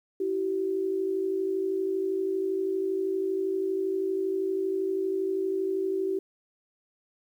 sine tone pair together, 329.6 / 382.2 Hz, E4 / G4, 0 / -44 cents, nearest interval minor third, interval 256 cents, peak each -33 / -26 dBFS, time 0.2-6.19 s, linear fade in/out 5 ms, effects 10-bit

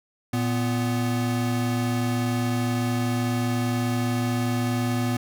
square tone pair together, 116.31 / 246.9 Hz, A#2 / B3, -3 / 0 cents, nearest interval octave + minor second, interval 1303 cents, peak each -26 dBFS, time 0.33-5.17 s, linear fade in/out 5 ms, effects none

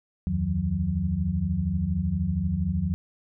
sine tone cluster, 75.2 / 88 / 158.1 / 182.3 Hz, D2 / F2 / D#3 / F#3, +42 / +14 / +28 / -25 cents, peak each -31 / -28 / -31 / -27 dBFS, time 0.27-2.94 s, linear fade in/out 0 ms, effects none

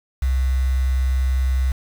sine tone with quantisation, 65.1 Hz, C2, 8 cents flat, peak -16 dBFS, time 0.22-1.72 s, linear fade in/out 5 ms, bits 6, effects none

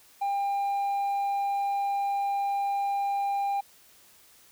sine tone with hard clipping, 799 Hz, G5, 33 cents sharp, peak -26 dBFS, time 0.21-3.61 s, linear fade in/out 10 ms, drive 2 dB, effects white hiss -57 dBFS RMS until 4.51 s

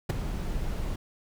brown noise with ADSR envelope, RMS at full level -18 dBFS, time 0.09-0.96 s, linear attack 11 ms, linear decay 10 ms, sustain -13 dB, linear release 6 ms, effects none

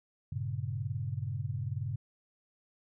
sine chord, G diminished, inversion none, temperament equal, 98 / 116.54 / 138.59 Hz, G2 / Bb2 / Db3, 0 / 0 / 0 cents, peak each -37 / -37 / -37 dBFS, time 0.32-1.96 s, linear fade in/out 5 ms, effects none

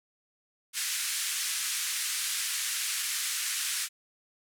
white band-pass noise, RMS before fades -32 dBFS, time 0.73-3.89 s, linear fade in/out 50 ms, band 1500 to 11000 Hz, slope 24 dB/octave, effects none

